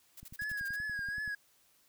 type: noise bursts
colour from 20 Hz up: blue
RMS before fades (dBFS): -49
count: 8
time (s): 0.17-0.763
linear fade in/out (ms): 5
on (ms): 33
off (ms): 47
type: click train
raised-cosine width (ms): 5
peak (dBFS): -38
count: 12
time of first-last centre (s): 0.23-1.278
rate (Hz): 10.5
type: tone with vibrato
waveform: triangle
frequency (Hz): 1662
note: G#6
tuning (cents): +1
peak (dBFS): -33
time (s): 0.39-1.35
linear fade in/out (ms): 5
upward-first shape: triangle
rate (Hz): 2.7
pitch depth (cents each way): 62
effects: white hiss -68 dBFS RMS until 1.88 s